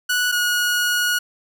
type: tone pair in turn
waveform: sawtooth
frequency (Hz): 1473 / 1451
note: F#6 / F#6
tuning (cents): -8 / -34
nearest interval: unison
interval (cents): 26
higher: first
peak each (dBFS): -14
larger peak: neither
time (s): 0.09-0.32 / 0.32-1.19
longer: second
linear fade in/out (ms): 10
effects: none